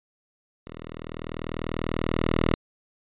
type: tone with level ramp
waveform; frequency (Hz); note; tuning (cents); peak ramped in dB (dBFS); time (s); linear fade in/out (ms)
5% pulse; 40.14; E1; -45; -28 to -9; 0.67-2.54; 0
effects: resampled to 8000 Hz